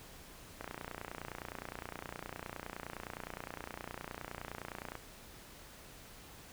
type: click train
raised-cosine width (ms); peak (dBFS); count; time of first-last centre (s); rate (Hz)
0.5; -26; 130; 0.61-4.953; 29.7
effects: pink hiss -54 dBFS RMS until 6.52 s